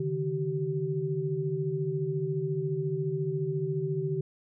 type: tone cluster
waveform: sine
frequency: 140.7 / 155 / 383.1 Hz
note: C#3 / D#3 / G4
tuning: +26 / -6 / -40 cents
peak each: -33 / -32 / -31 dBFS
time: 0-4.21 s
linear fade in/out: 5 ms
effects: none